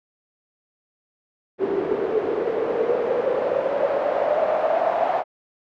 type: noise with band-pass filter sweep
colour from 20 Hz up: white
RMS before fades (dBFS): -22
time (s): 1.58-5.24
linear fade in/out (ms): 50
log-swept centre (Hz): 380 to 710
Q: 7.6
effects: low-pass 2000 Hz 12 dB/octave